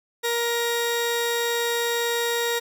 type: tone pair together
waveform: sawtooth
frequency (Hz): 470.5 / 1882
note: A#4 / A#6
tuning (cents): +16 / +16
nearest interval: 2 octaves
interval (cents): 2400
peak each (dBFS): -20 / -22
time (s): 0.23-2.6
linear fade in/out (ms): 20
effects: none